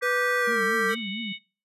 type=chord; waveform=sine; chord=G major; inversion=second; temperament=equal with one note detuned; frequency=1174.7 / 1568 / 1952.8 Hz; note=D6 / G6 / B6; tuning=0 / 0 / -20 cents; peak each=-29 / -27 / -27 dBFS; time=0.01-0.96 s; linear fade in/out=50 ms
type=tone with pitch glide; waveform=square; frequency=493.9 to 452.9 Hz; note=B4 to A#4; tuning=0 to -50 cents; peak=-27 dBFS; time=0.02-0.95 s; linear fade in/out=10 ms; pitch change=-150 cents; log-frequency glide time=0.4-0.63 s
type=tone with vibrato; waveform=sine; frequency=210.5 Hz; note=G#3; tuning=24 cents sharp; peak=-32 dBFS; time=0.47-1.33 s; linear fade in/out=10 ms; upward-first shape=triangle; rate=4.4 Hz; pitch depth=200 cents each way
type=harmonic tone; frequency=740 Hz; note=F#5; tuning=in tune; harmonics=3 / 4 / 5; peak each=-36 / -37 / -38 dBFS; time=0.88-1.39 s; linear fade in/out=50 ms
effects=noise-tail reverb RT60 0.4 s tail -26 dB re dry + resampled to 32000 Hz